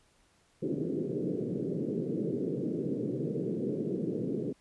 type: band-pass noise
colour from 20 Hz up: white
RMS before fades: -33 dBFS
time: 0.62-4.53 s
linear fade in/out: 10 ms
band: 130 to 450 Hz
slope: 48 dB/octave
effects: pink hiss -67 dBFS RMS until 4.6 s + resampled to 24000 Hz